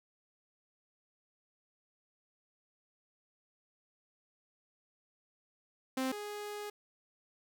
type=tone pair in turn; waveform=sawtooth; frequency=261.6 / 415.3 Hz; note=C4 / G#4; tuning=0 / 0 cents; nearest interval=minor sixth; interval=800 cents; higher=second; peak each=-28 / -36 dBFS; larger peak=first; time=5.97-6.12 / 6.12-6.7 s; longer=second; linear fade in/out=5 ms; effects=none